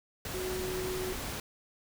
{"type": "tone in noise", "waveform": "sine", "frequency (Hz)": 370, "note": "F#4", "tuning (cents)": 0, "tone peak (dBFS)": -34, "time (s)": [0.34, 1.13], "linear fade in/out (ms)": 2, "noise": "pink", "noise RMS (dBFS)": -38, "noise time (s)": [0.25, 1.4], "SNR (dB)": 1, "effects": []}